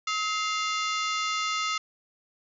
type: harmonic tone with a mistuned harmonic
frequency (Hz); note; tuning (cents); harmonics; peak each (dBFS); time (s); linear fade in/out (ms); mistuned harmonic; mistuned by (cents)
698.5; F5; 0; 2 / 3 / 4 / 5 / 6 / 7 / 8 / 9 / 10; -29 / -33 / -35 / -37 / -39 / -40 / -41 / -42 / -43; 0.07-1.78; 5; 2; -150
effects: none